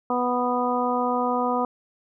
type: harmonic tone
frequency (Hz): 246.9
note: B3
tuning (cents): 0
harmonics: 1 / 2 / 3 / 4 / 5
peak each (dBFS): -27 / -27 / -27 / -27 / -29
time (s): 0.1-1.65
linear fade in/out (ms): 2
effects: none